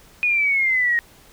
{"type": "exponential sweep", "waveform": "sine", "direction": "down", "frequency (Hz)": [2480, 1864.7], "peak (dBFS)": -16, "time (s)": [0.23, 0.99], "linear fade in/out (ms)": 0, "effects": ["pink hiss -50 dBFS RMS until 1.32 s"]}